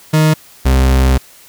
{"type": "tone pair in turn", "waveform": "40% pulse", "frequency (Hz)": [155.56, 65.4], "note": ["D#3", "C2"], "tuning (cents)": [0, 0], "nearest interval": "octave + minor third", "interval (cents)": 1500, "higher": "first", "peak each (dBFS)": -7, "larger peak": "neither", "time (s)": [[0.13, 0.34], [0.65, 1.18]], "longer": "second", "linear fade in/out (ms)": 10, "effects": ["white hiss -42 dBFS RMS until 1.48 s"]}